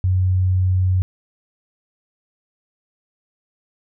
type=tone; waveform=sine; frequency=92.5 Hz; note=F#2; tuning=in tune; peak=-14 dBFS; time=0.04-1.02 s; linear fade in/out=0 ms; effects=none